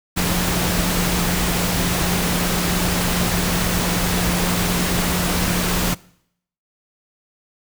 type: tone in noise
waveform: sine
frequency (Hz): 177.2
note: F3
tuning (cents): +25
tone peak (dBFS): -22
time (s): 0.16-5.95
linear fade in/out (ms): 20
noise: pink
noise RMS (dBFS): -21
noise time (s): 0.16-5.95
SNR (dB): -4
effects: noise-tail reverb RT60 0.7 s tail -22 dB re dry